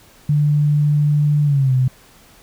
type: tone with pitch glide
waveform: sine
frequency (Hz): 147.8 to 128.67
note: D3 to C3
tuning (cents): +11 to -29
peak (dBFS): -12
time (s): 0.29-1.88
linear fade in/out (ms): 5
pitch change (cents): -240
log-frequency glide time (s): 1.44-1.74
effects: pink hiss -48 dBFS RMS until 2.42 s